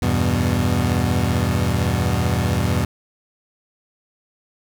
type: chord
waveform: 25% pulse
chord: E minor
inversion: none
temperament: equal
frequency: 82.41 / 98 / 123.47 Hz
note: E2 / G2 / B2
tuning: 0 / 0 / 0 cents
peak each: -18 dBFS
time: 0.02-2.85 s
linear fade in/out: 5 ms
effects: none